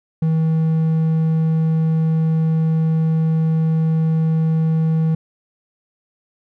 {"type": "tone", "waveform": "triangle", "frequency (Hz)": 160.3, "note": "E3", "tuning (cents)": -48, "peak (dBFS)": -12, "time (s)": [0.22, 5.15], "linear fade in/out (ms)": 5, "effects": []}